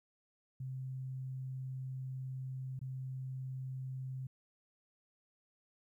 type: tone with dropouts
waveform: sine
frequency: 130.81 Hz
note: C3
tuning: in tune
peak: -39 dBFS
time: 0.6-4.27 s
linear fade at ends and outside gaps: 5 ms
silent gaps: 2.792-2.813 s
effects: 13-bit